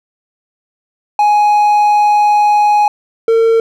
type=tone pair in turn; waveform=triangle; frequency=834 / 454.2 Hz; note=G#5 / A#4; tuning=+7 / -45 cents; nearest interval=major seventh; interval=1052 cents; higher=first; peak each=-5 dBFS; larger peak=neither; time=1.19-2.88 / 3.28-3.6 s; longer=first; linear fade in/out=2 ms; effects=none